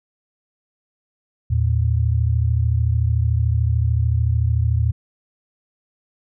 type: tone pair together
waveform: sine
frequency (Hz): 80.4 / 113.95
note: E2 / A#2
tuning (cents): -43 / -39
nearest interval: tritone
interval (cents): 604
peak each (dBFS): -18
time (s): 1.5-4.92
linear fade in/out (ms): 10
effects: none